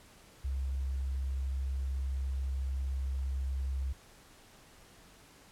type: tone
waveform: sine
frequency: 66.8 Hz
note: C2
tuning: 36 cents sharp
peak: -31 dBFS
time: 0.44-3.93 s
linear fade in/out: 10 ms
effects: pink hiss -58 dBFS RMS until 5.51 s + low-pass 12000 Hz 12 dB/octave